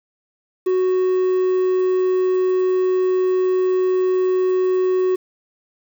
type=tone with quantisation; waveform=triangle; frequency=369.9 Hz; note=F#4; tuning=in tune; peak=-13 dBFS; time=0.66-5.16 s; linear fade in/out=10 ms; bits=7; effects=none